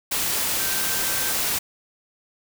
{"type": "tone in noise", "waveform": "sine", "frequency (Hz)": 1558, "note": "G6", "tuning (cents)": -11, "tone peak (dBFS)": -34, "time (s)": [0.59, 1.33], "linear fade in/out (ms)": 10, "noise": "white", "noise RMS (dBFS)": -24, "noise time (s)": [0.11, 1.59], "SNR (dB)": -13, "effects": []}